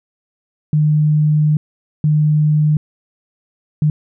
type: tone bursts at uneven times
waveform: sine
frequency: 151.7 Hz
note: D#3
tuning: 44 cents flat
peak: -10 dBFS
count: 3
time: 0.73-1.57 / 2.04-2.77 / 3.82-3.9 s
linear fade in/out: 2 ms
effects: none